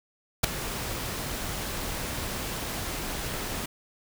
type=noise with ADSR envelope; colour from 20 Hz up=pink; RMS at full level=-17 dBFS; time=0.43-3.66 s; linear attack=13 ms; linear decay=4 ms; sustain=-16 dB; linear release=6 ms; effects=none